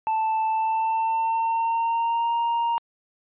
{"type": "tone with pitch glide", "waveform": "triangle", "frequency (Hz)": [881, 933.4], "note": ["A5", "A#5"], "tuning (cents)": [2, 2], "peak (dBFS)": -19, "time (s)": [0.07, 2.78], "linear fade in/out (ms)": 0, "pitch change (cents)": 100, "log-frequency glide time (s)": [0.5, 2.34], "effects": ["resampled to 8000 Hz"]}